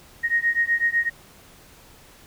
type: beating tone pair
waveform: sine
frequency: 1864.7 / 1872.7 Hz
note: A#6 / A#6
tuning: 0 / +7 cents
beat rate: 8 Hz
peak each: -22 dBFS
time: 0.23-1.1 s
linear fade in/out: 20 ms
effects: pink hiss -50 dBFS RMS until 2.26 s